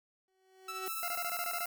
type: tone with exponential growth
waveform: 30% pulse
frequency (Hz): 377.4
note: F#4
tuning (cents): +34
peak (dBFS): -36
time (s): 0.28-0.88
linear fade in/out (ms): 1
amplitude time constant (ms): 130
type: tone with tremolo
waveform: sawtooth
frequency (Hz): 1318.5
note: E6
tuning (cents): 0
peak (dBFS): -34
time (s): 0.68-1.65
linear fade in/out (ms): 5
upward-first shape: sine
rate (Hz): 14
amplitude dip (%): 40
type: high-pass noise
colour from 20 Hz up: white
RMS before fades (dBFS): -41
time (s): 0.86-1.66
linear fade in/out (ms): 2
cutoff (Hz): 8900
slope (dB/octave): 24
type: tone bursts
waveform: 20% pulse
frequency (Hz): 698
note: F5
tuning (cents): -1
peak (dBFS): -32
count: 9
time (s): 1.03-1.657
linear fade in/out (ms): 0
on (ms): 51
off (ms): 21
effects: none